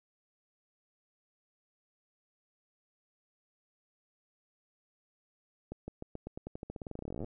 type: accelerating click train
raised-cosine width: 2 ms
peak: -27 dBFS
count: 30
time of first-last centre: 5.72-7.245 s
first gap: 160 ms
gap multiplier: 0.9
effects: none